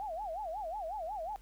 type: tone with vibrato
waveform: sine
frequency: 740 Hz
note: F#5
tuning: in tune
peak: -36 dBFS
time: 0-1.36 s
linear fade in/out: 0 ms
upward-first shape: sine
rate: 5.5 Hz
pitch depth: 270 cents each way
effects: added 42 Hz sine -53 dBFS peak until 1.41 s + pink hiss -65 dBFS RMS until 1.41 s